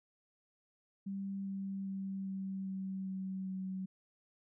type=tone with pitch steps; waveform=sine; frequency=196 / 194.76 / 193.53 / 192.3 / 191.08 / 189.87 / 188.67 Hz; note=G3 / G3 / G3 / G3 / G3 / F#3 / F#3; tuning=0 / -11 / -22 / -33 / -44 / +45 / +34 cents; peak=-37 dBFS; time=1.06-3.86 s; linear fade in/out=10 ms; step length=400 ms; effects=none